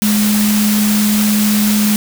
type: tone in noise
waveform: sine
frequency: 210 Hz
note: G#3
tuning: 19 cents sharp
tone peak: -11 dBFS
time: 0.02-1.96 s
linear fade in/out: 0 ms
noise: white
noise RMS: -19 dBFS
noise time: 0.02-1.96 s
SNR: +5 dB
effects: none